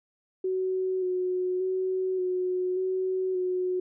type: tone with vibrato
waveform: sine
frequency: 370 Hz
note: F#4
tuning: in tune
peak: -25 dBFS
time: 0.44-3.8 s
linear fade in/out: 5 ms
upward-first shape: square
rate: 0.86 Hz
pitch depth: 19 cents each way
effects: none